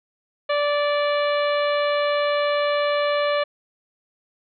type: harmonic tone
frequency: 583 Hz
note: D5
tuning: 13 cents flat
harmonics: 1 / 2 / 3 / 4 / 5 / 6 / 7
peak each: -20 / -26 / -30 / -32 / -34 / -36 / -37 dBFS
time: 0.49-3.44 s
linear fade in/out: 10 ms
effects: none